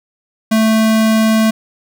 square tone, 220.5 Hz, A3, 4 cents sharp, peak -10 dBFS, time 0.51-1.51 s, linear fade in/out 10 ms, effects none

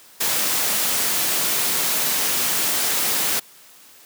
white noise, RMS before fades -21 dBFS, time 0.2-3.4 s, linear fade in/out 10 ms, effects white hiss -48 dBFS RMS until 4.05 s + high-pass 150 Hz 12 dB/octave

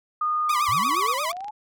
sine tone with pitch glide, 1226 to 1130.8 Hz, D#6 to C#6, -26 to +34 cents, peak -21 dBFS, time 0.21-1.14 s, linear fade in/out 5 ms, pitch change -140 cents, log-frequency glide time 0.47-0.83 s
sawtooth tone with vibrato, 1108.7 Hz, C#6, in tune, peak -21 dBFS, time 0.49-1.32 s, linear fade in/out 5 ms, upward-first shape sine, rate 8.6 Hz, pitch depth 220 cents each way
sine linear sweep, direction up, 78.1 to 864 Hz, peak -31 dBFS, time 0.68-1.51 s, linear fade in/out 10 ms
click train, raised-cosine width 0.2 ms, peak -28 dBFS, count 17, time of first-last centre 0.87-1.483 s, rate 26.1 Hz
effects none

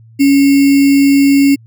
sine tone with sample-and-hold, 278.5 Hz, C#4, 8 cents sharp, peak -5 dBFS, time 0.19-1.56 s, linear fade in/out 20 ms, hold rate 2450 Hz, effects added 113 Hz sine -38 dBFS peak until 1.66 s

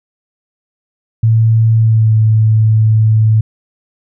sine tone with pitch glide, 112.5 to 109.61 Hz, A2 to A2, +39 to -6 cents, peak -6 dBFS, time 1.23-3.41 s, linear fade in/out 5 ms, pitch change -45 cents, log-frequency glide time 1.76-2.14 s, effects none

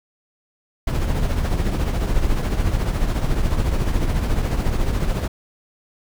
brown noise with tremolo, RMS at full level -17 dBFS, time 0.87-5.28 s, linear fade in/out 5 ms, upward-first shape triangle, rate 14 Hz, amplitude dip 60%, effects none

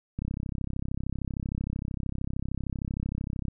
click train, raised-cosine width 5 ms, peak -19 dBFS, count 110, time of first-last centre 0.19-3.483 s, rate 33.1 Hz, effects none

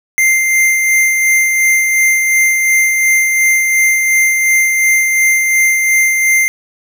square tone with tremolo, 2093 Hz, C7, in tune, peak -8 dBFS, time 0.18-6.48 s, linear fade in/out 0 ms, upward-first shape sine, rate 2.8 Hz, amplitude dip 35%, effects none

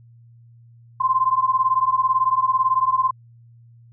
sine beating tone pair, 1034 / 1052 Hz, C6 / C6, -21 / +9 cents, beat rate 18 Hz, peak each -19 dBFS, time 1-3.11 s, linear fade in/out 10 ms, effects added 117 Hz sine -46 dBFS peak until 3.92 s

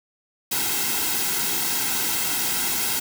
white noise with comb filter, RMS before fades -24 dBFS, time 0.51-3 s, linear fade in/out 10 ms, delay 1.7 ms, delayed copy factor -0.7, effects none

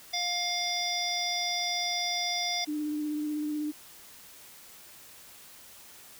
harmonic tone, 706 Hz, F5, 19 cents sharp, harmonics 1 / 3 / 5 / 7 / 8, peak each -35 / -35 / -33 / -34 / -36 dBFS, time 0.13-2.65 s, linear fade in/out 10 ms
sine tone with vibrato, 300.4 Hz, D4, 39 cents sharp, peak -29 dBFS, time 2.67-3.72 s, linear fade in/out 20 ms, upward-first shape triangle, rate 16 Hz, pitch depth 21 cents each way
effects white hiss -51 dBFS RMS until 6.19 s

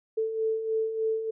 sine beating tone pair, 440 / 443.3 Hz, A4 / A4, 0 / +13 cents, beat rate 3.3 Hz, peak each -34 / -26 dBFS, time 0.17-1.31 s, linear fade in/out 10 ms, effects none

